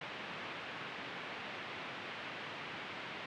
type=band-pass noise; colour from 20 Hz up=white; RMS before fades=-45 dBFS; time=0.01-3.26 s; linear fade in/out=5 ms; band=110 to 2900 Hz; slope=24 dB/octave; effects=none